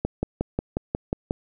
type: click train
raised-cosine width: 2 ms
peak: -10 dBFS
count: 8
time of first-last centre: 0.05-1.309 s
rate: 5.56 Hz
effects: none